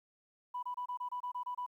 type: tone bursts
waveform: sine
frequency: 987.8 Hz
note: B5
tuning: in tune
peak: -35 dBFS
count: 10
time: 0.54-1.664 s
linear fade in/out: 10 ms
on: 89 ms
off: 26 ms
effects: tanh soft clip ceiling -31 dBFS + 12-bit